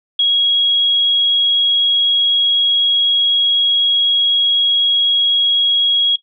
sine tone, 3308 Hz, G#7, 8 cents flat, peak -10 dBFS, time 0.19-6.16 s, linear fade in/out 5 ms, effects noise-tail reverb RT60 0.1 s tail -17 dB re dry

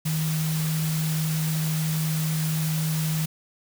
sine tone in noise, 157.4 Hz, D#3, 20 cents sharp, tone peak -23 dBFS, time 0.05-3.26 s, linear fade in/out 10 ms, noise white, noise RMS -33 dBFS, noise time 0.05-3.26 s, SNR +7 dB, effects none

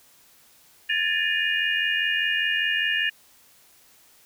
sine tone cluster, 1710 / 1795 / 2456 / 2843 Hz, A6 / A6 / D#7 / F7, -50 / +34 / -23 / +30 cents, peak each -28 / -26 / -28 / -26 dBFS, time 0.89-3.1 s, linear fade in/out 10 ms, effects white hiss -56 dBFS RMS until 4.25 s

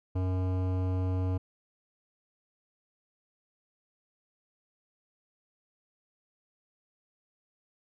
sine tone with hard clipping, 92.5 Hz, F#2, in tune, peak -29 dBFS, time 0.15-1.38 s, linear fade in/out 10 ms, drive 16 dB, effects none

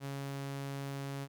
sawtooth tone, 138.59 Hz, C#3, in tune, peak -34 dBFS, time 0-1.28 s, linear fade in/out 50 ms, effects none

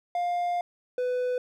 triangle tone pair in turn, 704 / 498.8 Hz, F5 / B4, +14 / +17 cents, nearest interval tritone, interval 597 cents, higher first, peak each -23 dBFS, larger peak neither, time 0.15-0.61 / 0.98-1.38 s, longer first, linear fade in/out 2 ms, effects none

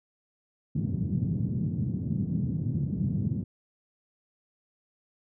white band-pass noise, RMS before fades -29 dBFS, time 0.75-3.44 s, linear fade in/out 10 ms, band 100 to 190 Hz, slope 24 dB/octave, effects none

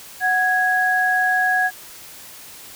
sine tone pair together, 739 / 1659 Hz, F#5 / G#6, -2 / -2 cents, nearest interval octave + major second, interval 1400 cents, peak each -20 / -17 dBFS, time 0.2-1.71 s, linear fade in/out 50 ms, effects white hiss -40 dBFS RMS until 2.75 s

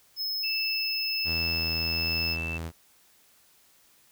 square tone, 5180 Hz, E8, 31 cents flat, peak -29 dBFS, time 0.16-2.37 s, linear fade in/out 50 ms
sine tone with tremolo, 2649 Hz, E7, 8 cents sharp, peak -29 dBFS, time 0.43-2.58 s, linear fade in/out 10 ms, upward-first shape sine, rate 1.3 Hz, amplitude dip 30%
sawtooth tone with vibrato, 82.41 Hz, E2, in tune, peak -29 dBFS, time 1.24-2.72 s, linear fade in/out 50 ms, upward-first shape square, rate 1.4 Hz, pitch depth 8 cents each way
effects white hiss -61 dBFS RMS until 4.11 s

